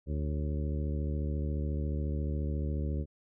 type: harmonic tone with a mistuned harmonic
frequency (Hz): 74.2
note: D2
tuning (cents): +18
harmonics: 1 / 2 / 3 / 4 / 5 / 6 / 7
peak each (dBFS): -31 / -37 / -41 / -43 / -45 / -47 / -48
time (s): 0.06-3.06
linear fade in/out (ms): 50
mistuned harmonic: 7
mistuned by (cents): +84
effects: none